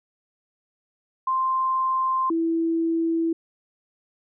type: tone pair in turn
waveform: sine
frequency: 1046.5 / 329.6 Hz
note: C6 / E4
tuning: 0 / 0 cents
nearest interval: octave + minor sixth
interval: 2000 cents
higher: first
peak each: -20 dBFS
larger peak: neither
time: 1.27-2.3 / 2.3-3.33 s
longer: neither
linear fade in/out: 5 ms
effects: none